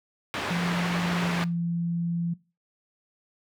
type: low-pass noise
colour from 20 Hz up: white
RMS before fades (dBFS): -31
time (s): 0.34-1.44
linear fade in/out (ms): 0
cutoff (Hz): 2100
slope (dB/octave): 12
type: tone with pitch glide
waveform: sine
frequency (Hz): 174 to 170.32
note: F3 to F3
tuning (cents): -6 to -43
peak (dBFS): -25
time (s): 0.5-2.34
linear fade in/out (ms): 10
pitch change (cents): -37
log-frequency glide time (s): 1.24-1.54
effects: noise-tail reverb RT60 0.3 s tail -20 dB re dry + high-pass 80 Hz 12 dB/octave